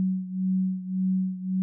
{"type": "beating tone pair", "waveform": "sine", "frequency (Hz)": [186.6, 188.4], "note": ["F#3", "F#3"], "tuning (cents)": [15, 32], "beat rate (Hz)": 1.8, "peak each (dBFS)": [-25, -29], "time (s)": [0, 1.62], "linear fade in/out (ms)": 0, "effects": []}